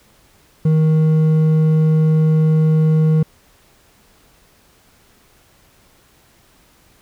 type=tone with hard clipping; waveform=sine; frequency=157.1 Hz; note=D#3; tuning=17 cents sharp; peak=-12 dBFS; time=0.65-3.23 s; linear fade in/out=5 ms; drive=5 dB; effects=pink hiss -53 dBFS RMS until 7.01 s